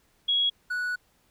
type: tone pair in turn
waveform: sine / triangle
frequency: 3322 / 1473 Hz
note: G#7 / F#6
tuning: 0 / -8 cents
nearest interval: octave + major second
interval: 1408 cents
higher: first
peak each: -21 / -25 dBFS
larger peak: first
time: 0.28-0.5 / 0.7-0.96 s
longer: second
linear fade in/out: 10 ms
effects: pink hiss -66 dBFS RMS until 1.3 s